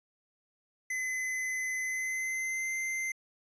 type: tone with pitch glide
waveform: square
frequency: 2032 to 2079 Hz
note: B6 to C7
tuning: +49 to -12 cents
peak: -32 dBFS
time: 0.9-3.12 s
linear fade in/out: 5 ms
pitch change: +39 cents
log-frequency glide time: 1.81-2.74 s
effects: resampled to 22050 Hz